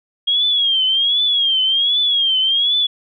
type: tone with vibrato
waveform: sine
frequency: 3262 Hz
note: G#7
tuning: 32 cents flat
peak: -13 dBFS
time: 0.27-2.87 s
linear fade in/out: 10 ms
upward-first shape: triangle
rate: 1.3 Hz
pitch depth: 130 cents each way
effects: none